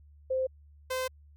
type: tone pair in turn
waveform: sine / sawtooth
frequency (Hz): 521 / 515.6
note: C5 / C5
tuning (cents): -7 / -26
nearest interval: unison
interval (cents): 19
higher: first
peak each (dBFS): -26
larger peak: neither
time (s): 0.3-0.47 / 0.9-1.08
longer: second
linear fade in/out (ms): 10
effects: added 73 Hz sine -53 dBFS peak until 1.36 s